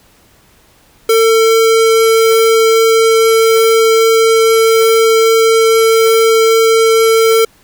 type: tone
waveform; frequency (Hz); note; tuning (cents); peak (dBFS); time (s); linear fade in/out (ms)
square; 449.6; A4; +37; -7; 1.09-7.45; 5
effects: pink hiss -48 dBFS RMS until 7.63 s